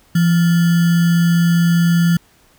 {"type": "tone with sample-and-hold", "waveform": "sine", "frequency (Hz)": 170.2, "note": "F3", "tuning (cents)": -44, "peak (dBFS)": -10, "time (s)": [0.15, 2.17], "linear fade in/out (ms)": 5, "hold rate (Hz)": 1575, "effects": ["pink hiss -53 dBFS RMS until 2.58 s"]}